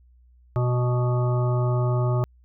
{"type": "harmonic tone", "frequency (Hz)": 123.47, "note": "B2", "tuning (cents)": 0, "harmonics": [1, 3, 5, 7, 9, 10], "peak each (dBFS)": [-20, -30, -31, -36, -37, -37], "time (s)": [0.56, 2.24], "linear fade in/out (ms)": 0, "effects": ["added 61 Hz sine -52 dBFS peak until 2.44 s"]}